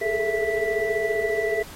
sine tone cluster, 412.5 / 427 / 448 / 665 / 1972 Hz, G#4 / G#4 / A4 / E5 / B6, -12 / +48 / +31 / +15 / -3 cents, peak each -28 dBFS, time 0.01-1.63 s, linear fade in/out 10 ms, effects pink hiss -43 dBFS RMS until 1.75 s + AAC 48 kbps

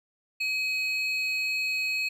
triangle tone pair together, 2535 / 4333 Hz, D#7 / C#8, +32 / -40 cents, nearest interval major sixth, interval 928 cents, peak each -25 / -33 dBFS, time 0.4-2.09 s, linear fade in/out 10 ms, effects none

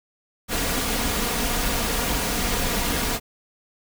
pink noise with comb filter, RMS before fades -24 dBFS, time 0.48-3.2 s, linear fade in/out 50 ms, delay 4.2 ms, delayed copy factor +0.5, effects none

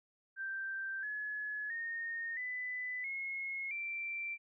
sine tone with pitch steps, 1568 / 1700.1 / 1843.3 / 1998.5 / 2167 / 2349 Hz, G6 / G#6 / A#6 / B6 / C#7 / D7, 0 / +40 / -20 / +20 / -40 / 0 cents, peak -37 dBFS, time 0.36-4.38 s, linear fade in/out 50 ms, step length 670 ms, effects none

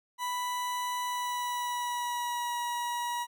40% pulse tone with pitch glide, 987.8 to 960.8 Hz, B5 to B5, 0 to -48 cents, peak -30 dBFS, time 0.18-3.27 s, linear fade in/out 50 ms, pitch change -48 cents, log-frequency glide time 1.03-2.57 s, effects none

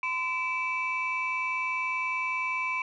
sine tone cluster, 1025 / 2314 / 2645 Hz, C6 / D7 / E7, -36 / -26 / +5 cents, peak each -31 / -29 / -36 dBFS, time 0.03-2.82 s, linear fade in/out 2 ms, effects tanh soft clip ceiling -20 dBFS

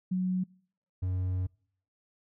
sine / triangle tone pair in turn, 184.2 / 92.1 Hz, F#3 / F#2, -7 / -7 cents, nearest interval octave, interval 1200 cents, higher first, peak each -26 dBFS, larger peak neither, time 0.11-0.44 / 1.02-1.47 s, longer second, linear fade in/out 10 ms, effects noise-tail reverb RT60 0.6 s tail -26 dB re dry

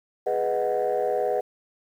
sine chord, G# minor seventh, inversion none, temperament equal, 415.3 / 493.9 / 622.3 / 740 Hz, G#4 / B4 / D#5 / F#5, 0 / 0 / 0 / 0 cents, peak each -27 / -25 / -27 / -27 dBFS, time 0.26-1.41 s, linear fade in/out 10 ms, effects tanh soft clip ceiling -16 dBFS + 9-bit

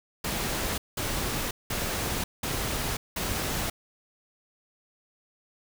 pink noise bursts, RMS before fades -30 dBFS, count 5, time 0.24-3.7 s, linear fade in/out 5 ms, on 540 ms, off 190 ms, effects none

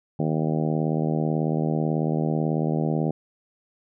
harmonic tone, 78.2 Hz, D#2, 9 cents sharp, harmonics 2 / 3 / 4 / 5 / 6 / 7 / 8 / 9 / 10, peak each -24 / -28 / -30 / -32 / -34 / -35 / -36 / -37 / -38 dBFS, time 0.19-3.11 s, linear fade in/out 5 ms, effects none

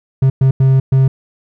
triangle tone bursts at uneven times, 133 Hz, C3, 29 cents sharp, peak -5 dBFS, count 4, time 0.22-0.3 / 0.41-0.51 / 0.6-0.8 / 0.92-1.08 s, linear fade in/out 5 ms, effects none

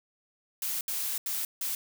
blue noise bursts at uneven times, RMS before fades -32 dBFS, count 4, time 0.62-0.81 / 0.88-1.18 / 1.26-1.45 / 1.61-1.75 s, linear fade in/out 2 ms, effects none

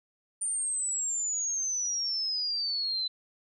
sine exponential sweep, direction down, 9130 to 4013 Hz, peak -28 dBFS, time 0.41-3.08 s, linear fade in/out 10 ms, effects none

